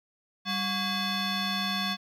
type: tone with frequency modulation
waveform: sine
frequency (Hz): 1640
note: G#6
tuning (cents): -22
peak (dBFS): -24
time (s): 0.45-1.97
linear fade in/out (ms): 50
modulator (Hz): 918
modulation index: 3.2
effects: tanh soft clip ceiling -26 dBFS + 11-bit